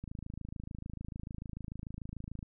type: click train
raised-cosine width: 5 ms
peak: -29 dBFS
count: 65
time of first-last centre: 0.04-2.428 s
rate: 26.8 Hz
effects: none